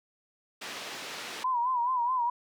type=band-pass noise; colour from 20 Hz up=white; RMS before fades=-40 dBFS; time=0.61-1.44 s; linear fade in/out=10 ms; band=220 to 4000 Hz; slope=12 dB/octave
type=tone with vibrato; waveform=sine; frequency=987.8 Hz; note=B5; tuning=in tune; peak=-25 dBFS; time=1.44-2.3 s; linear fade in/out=5 ms; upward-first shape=sine; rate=4.7 Hz; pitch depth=90 cents each way
effects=none